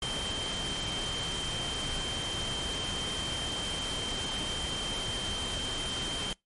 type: tone in noise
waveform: sine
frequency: 3136 Hz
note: G7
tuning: in tune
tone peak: -34 dBFS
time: 0.02-6.33 s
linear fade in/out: 2 ms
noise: pink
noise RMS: -36 dBFS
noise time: 0.02-6.33 s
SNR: -1 dB
effects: noise-tail reverb RT60 0.2 s tail -26 dB re dry + MP3 48 kbps